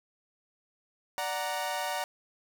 sawtooth chord, D augmented, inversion none, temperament equal, 587.3 / 740 / 932.3 Hz, D5 / F#5 / A#5, 0 / 0 / 0 cents, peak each -33 / -31 / -31 dBFS, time 1.18-2.04 s, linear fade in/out 0 ms, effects none

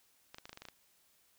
clicks, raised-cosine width 0.2 ms, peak -30 dBFS, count 9, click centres 0.345 / 0.384 / 0.455 / 0.494 / 0.53 / 0.574 / 0.62 / 0.653 / 0.686 s, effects white hiss -70 dBFS RMS until 1.38 s

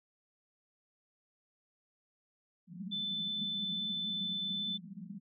white band-pass noise, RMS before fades -45 dBFS, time 2.67-5.2 s, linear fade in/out 50 ms, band 170 to 220 Hz, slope 96 dB/octave
sine tone, 3520 Hz, A7, in tune, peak -34 dBFS, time 2.91-4.78 s, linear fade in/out 20 ms
effects none

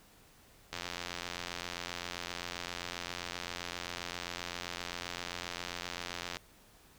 click train, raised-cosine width 0.2 ms, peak -20 dBFS, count 495, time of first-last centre 0.73-6.369 s, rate 87.6 Hz, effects pink hiss -61 dBFS RMS until 6.98 s

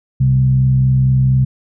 sine tone with frequency modulation, 130.81 Hz, C3, in tune, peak -9 dBFS, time 0.2-1.45 s, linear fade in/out 10 ms, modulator 64.3 Hz, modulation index 0.42, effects none

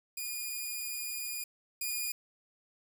5% pulse tone pair in turn, 2441 / 2441 Hz, D#7 / D#7, -34 / -34 cents, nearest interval unison, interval 0 cents, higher neither, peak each -26 / -23 dBFS, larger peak second, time 0.17-1.44 / 1.81-2.12 s, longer first, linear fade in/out 5 ms, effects 10-bit

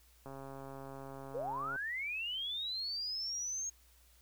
click train, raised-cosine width 1 ms, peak -34 dBFS, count 205, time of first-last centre 0.26-1.76 s, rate 136 Hz
sine linear sweep, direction up, 430.7 to 6560 Hz, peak -36 dBFS, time 1.34-3.7 s, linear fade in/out 10 ms
effects added 60 Hz sine -64 dBFS peak until 4.21 s + white hiss -67 dBFS RMS until 4.21 s

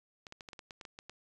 clicks, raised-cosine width 0.2 ms, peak -29 dBFS, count 11, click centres 0.268 / 0.324 / 0.408 / 0.488 / 0.532 / 0.592 / 0.708 / 0.812 / 0.852 / 0.989 / 1.096 s, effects resampled to 24000 Hz

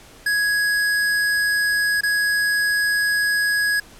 square tone with dropouts, 1666 Hz, G#6, 5 cents sharp, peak -18 dBFS, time 0.26-3.8 s, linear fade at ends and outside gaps 5 ms, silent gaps 2.009-2.033 s, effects pink hiss -46 dBFS RMS until 3.99 s + low-pass 12000 Hz 12 dB/octave

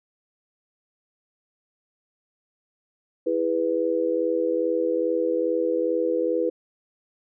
sine chord, E major, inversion none, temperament just, 329.6 / 412 / 494.4 Hz, E4 / G#4 / B4, 0 / -14 / +2 cents, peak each -26 / -28 / -23 dBFS, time 3.26-6.5 s, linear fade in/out 10 ms, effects none

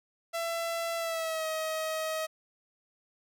sawtooth tone with pitch glide, 670 to 633.1 Hz, E5 to D#5, +28 to +30 cents, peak -27 dBFS, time 0.33-2.27 s, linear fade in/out 20 ms, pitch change -98 cents, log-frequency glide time 0.97-1.46 s, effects none

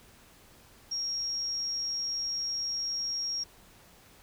sine tone, 5588 Hz, F8, in tune, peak -30 dBFS, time 0.91-3.44 s, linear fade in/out 10 ms, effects pink hiss -57 dBFS RMS until 4.22 s

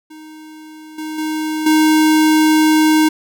square tone with level steps, 311.1 Hz, D#4, in tune, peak -35 / -24 / -19 / -10 dBFS, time 0.1-3.09 s, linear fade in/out 10 ms, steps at 0.98 / 1.18 / 1.66 s, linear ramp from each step 5 ms, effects none

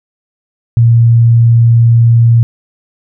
sine tone, 116.6 Hz, A#2, 1 cent sharp, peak -3 dBFS, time 0.77-2.43 s, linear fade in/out 0 ms, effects none

